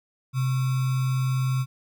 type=tone with sample-and-hold; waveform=sine; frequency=130 Hz; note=C3; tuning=11 cents flat; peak=-21 dBFS; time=0.33-1.66 s; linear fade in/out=50 ms; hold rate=1225 Hz; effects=none